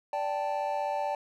triangle chord, D suspended fourth, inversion none, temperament equal with one note detuned, 584.3 / 784 / 880 Hz, D5 / G5 / A5, -9 / 0 / 0 cents, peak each -31 dBFS, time 0.13-1.15 s, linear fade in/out 2 ms, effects none

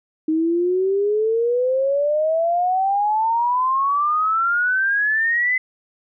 sine exponential sweep, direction up, 311.1 to 2042 Hz, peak -16 dBFS, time 0.28-5.58 s, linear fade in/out 5 ms, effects none

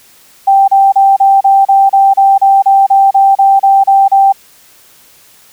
sine tone bursts, 784 Hz, G5, in tune, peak -3 dBFS, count 16, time 0.47-4.325 s, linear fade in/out 10 ms, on 210 ms, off 33 ms, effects white hiss -43 dBFS RMS until 5.52 s

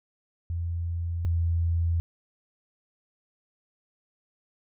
sine tone pair in turn, 85 / 84.17 Hz, F2 / E2, -46 / +37 cents, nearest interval unison, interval 17 cents, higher first, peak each -27 / -22 dBFS, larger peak second, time 0.5-1.25 / 1.25-2 s, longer neither, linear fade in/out 0 ms, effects none

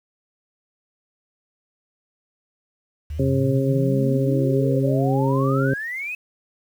sine exponential sweep, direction up, 72 to 2592 Hz, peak -26 dBFS, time 3.1-6.15 s, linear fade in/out 5 ms
harmonic tone, 134.9 Hz, C#3, 47 cents flat, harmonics 1 / 2 / 3 / 4, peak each -20 / -23 / -25 / -26 dBFS, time 3.19-5.74 s, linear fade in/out 5 ms
effects 8-bit

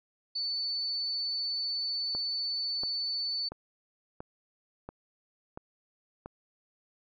sine tone, 4492 Hz, C#8, 22 cents sharp, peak -30 dBFS, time 0.35-3.49 s, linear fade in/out 10 ms
click train, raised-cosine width 1 ms, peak -26 dBFS, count 7, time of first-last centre 2.15-6.26 s, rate 1.46 Hz
effects none

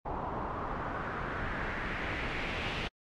pink noise with low-pass filter sweep, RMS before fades -36 dBFS, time 0.05-2.88 s, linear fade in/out 10 ms, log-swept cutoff 900 to 2900 Hz, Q 2.6, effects AAC 64 kbps

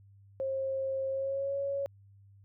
sine tone with pitch glide, 535 to 556.1 Hz, C5 to C#5, +38 to +5 cents, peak -30 dBFS, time 0.4-1.86 s, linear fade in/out 0 ms, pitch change +67 cents, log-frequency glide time 1.09-1.56 s, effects added 99 Hz sine -55 dBFS peak until 2.44 s

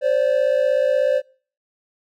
triangle tone pair together, 523.3 / 579.8 Hz, C5 / D5, 0 / -22 cents, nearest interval major second, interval 178 cents, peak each -16 dBFS, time 0.01-1.22 s, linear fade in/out 50 ms, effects noise-tail reverb RT60 0.4 s tail -23 dB re dry + tanh soft clip ceiling -6 dBFS

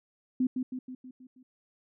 sine tone with echo, 255.3 Hz, C4, 42 cents flat, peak -23 dBFS, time 0.4-0.47 s, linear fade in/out 5 ms, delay 160 ms, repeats 6, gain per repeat -5 dB, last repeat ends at 1.43 s, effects none

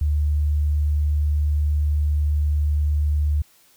sine tone, 74.3 Hz, D2, 21 cents sharp, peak -17 dBFS, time 0.01-3.42 s, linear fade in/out 5 ms, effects white hiss -56 dBFS RMS until 3.76 s

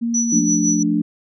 sine tone, 233.1 Hz, A#3, in tune, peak -18 dBFS, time 0.01-0.45 s, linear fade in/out 20 ms
sine tone with tremolo, 5920 Hz, F#8, in tune, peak -16 dBFS, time 0.14-0.83 s, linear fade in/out 5 ms, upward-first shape sine, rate 5.9 Hz, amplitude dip 70%
sine chord, D minor, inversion first, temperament equal with one note detuned, 175.12 / 220 / 293.7 Hz, F3 / A3 / D4, +5 / 0 / 0 cents, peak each -22 / -20 / -18 dBFS, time 0.32-1.02 s, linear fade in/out 10 ms
effects none

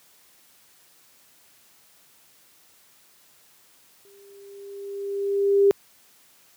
sine tone with exponential growth, 398.9 Hz, G4, 30 cents sharp, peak -12 dBFS, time 4.05-5.71 s, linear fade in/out 0 ms, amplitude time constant 360 ms, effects white hiss -57 dBFS RMS until 6.56 s + high-pass 80 Hz 12 dB/octave

